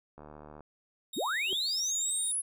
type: click train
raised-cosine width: 1 ms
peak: -34 dBFS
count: 33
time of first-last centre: 0.18-0.607 s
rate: 75 Hz
type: tone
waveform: sawtooth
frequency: 3729 Hz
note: A#7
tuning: in tune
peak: -35 dBFS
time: 1.13-2.32 s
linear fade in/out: 5 ms
type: linear sweep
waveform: sine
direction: up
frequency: 145.3 to 10680 Hz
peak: -29 dBFS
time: 1.16-2.42 s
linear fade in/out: 20 ms
type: tone with exponential growth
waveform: sine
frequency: 380.9 Hz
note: G4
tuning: 50 cents flat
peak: -31 dBFS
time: 1.45-1.53 s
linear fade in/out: 0 ms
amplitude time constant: 17 ms
effects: none